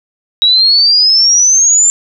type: exponential sweep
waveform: sine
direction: up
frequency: 3829 to 7290 Hz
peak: -5 dBFS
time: 0.42-1.9 s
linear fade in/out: 0 ms
effects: none